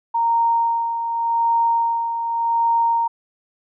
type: tone with tremolo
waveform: sine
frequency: 927 Hz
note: A#5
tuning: 10 cents flat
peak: -14 dBFS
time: 0.14-3.08 s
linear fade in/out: 10 ms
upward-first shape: sine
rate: 0.86 Hz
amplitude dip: 55%
effects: none